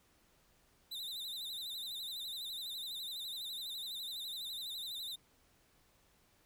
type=tone with vibrato; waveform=45% pulse; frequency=3798 Hz; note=A#7; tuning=32 cents sharp; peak=-40 dBFS; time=0.91-5.16 s; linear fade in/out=10 ms; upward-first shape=sine; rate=12 Hz; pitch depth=110 cents each way; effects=pink hiss -70 dBFS RMS until 6.45 s